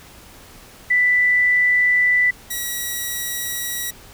sine / 5% pulse tone pair in turn, 1982 / 1926.7 Hz, B6 / B6, +6 / -43 cents, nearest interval unison, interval 49 cents, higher first, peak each -13 dBFS, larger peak neither, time 0.9-2.31 / 2.5-3.91 s, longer neither, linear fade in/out 10 ms, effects pink hiss -44 dBFS RMS until 4.13 s

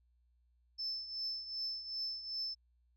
sine tone with tremolo, 5274 Hz, E8, in tune, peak -34 dBFS, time 0.78-2.55 s, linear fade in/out 20 ms, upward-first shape triangle, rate 2.6 Hz, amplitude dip 75%, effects tanh soft clip ceiling -31 dBFS + added 60 Hz sine -69 dBFS peak until 2.96 s

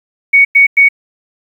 sine tone bursts, 2232 Hz, C#7, 11 cents sharp, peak -3 dBFS, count 3, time 0.33-0.888 s, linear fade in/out 10 ms, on 120 ms, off 99 ms, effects 7-bit

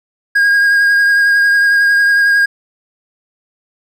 triangle tone with vibrato, 1629 Hz, G#6, 34 cents flat, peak -6 dBFS, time 0.35-2.46 s, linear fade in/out 10 ms, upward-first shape triangle, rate 11 Hz, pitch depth 20 cents each way, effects none

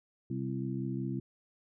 harmonic tone with a mistuned harmonic, 65.4 Hz, C2, in tune, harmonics 2 / 3 / 4 / 5, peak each -36 / -38 / -39 / -40 dBFS, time 0.3-1.2 s, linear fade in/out 5 ms, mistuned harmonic 5, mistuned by +47 cents, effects none

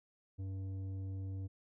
sine tone with tanh clipping, 95.9 Hz, G2, 37 cents flat, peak -40 dBFS, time 0.38-1.48 s, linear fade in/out 20 ms, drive 9 dB, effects none

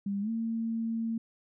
sine tone with pitch glide, 199.9 to 227 Hz, G3 to A#3, +34 to -46 cents, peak -29 dBFS, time 0.06-1.18 s, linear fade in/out 5 ms, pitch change +220 cents, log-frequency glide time 0.21-0.3 s, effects none

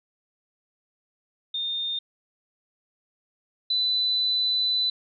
sine tone pair in turn, 3640 / 3997 Hz, A#7 / B7, -42 / +20 cents, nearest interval major second, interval 162 cents, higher second, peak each -26 / -21 dBFS, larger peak second, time 1.54-1.99 / 3.7-4.9 s, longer second, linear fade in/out 5 ms, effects none

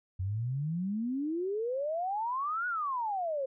sine exponential two-way sweep, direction up then down, 89.6 to 1480 to 519 Hz, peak -30 dBFS, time 0.19-3.46 s, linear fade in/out 10 ms, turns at 2.67 s, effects none

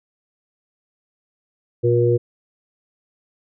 harmonic tone, 119.4 Hz, A#2, 42 cents sharp, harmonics 1 / 3 / 4, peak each -18 / -18 / -18 dBFS, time 1.83-2.18 s, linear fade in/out 20 ms, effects none

